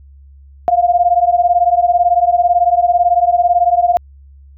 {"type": "beating tone pair", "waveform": "sine", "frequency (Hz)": [694, 712], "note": ["F5", "F5"], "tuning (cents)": [-11, 33], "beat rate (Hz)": 18, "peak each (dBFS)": -12, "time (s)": [0.68, 3.97], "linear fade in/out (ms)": 0, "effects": ["added 69 Hz sine -38 dBFS peak until 4.57 s"]}